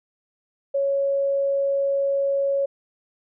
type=tone; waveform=sine; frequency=554.4 Hz; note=C#5; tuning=in tune; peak=-19 dBFS; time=0.74-2.66 s; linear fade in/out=10 ms; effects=none